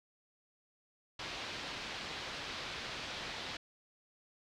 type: low-pass noise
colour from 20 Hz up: white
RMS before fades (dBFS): -43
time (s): 1.19-3.57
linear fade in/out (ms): 5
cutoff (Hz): 4400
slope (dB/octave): 24
effects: none